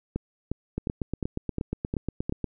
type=two click trains; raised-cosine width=3 ms; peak=-15 / -15 dBFS; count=7 / 15; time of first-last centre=0.16-2.295 / 0.78-2.443 s; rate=2.81 / 8.42 Hz; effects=none